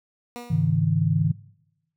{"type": "tone with exponential decay", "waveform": "15% pulse", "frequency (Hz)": 240.9, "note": "B3", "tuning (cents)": -43, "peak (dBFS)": -26, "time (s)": [0.36, 0.87], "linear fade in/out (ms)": 0, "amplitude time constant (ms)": 110}
{"type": "chord", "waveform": "sine", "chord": "Ab suspended fourth", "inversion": "none", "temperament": "equal with one note detuned", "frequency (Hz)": [103.83, 138.59, 159.57], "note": ["Ab2", "Db3", "Eb3"], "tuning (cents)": [0, 0, 44], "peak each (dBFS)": [-26, -24, -21], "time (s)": [0.5, 1.32], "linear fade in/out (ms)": 10}
{"effects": ["noise-tail reverb RT60 0.9 s tail -21 dB re dry"]}